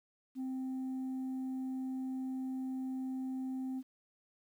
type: tone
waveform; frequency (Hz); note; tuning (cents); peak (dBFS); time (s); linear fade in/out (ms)
sine; 260.8; C4; -5; -33; 0.35-3.83; 50
effects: tanh soft clip ceiling -35 dBFS + 11-bit